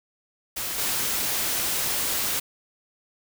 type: noise with level steps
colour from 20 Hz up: white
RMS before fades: -30 / -26 dBFS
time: 0.56-2.4 s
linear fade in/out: 10 ms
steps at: 0.78 s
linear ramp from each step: 5 ms
effects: none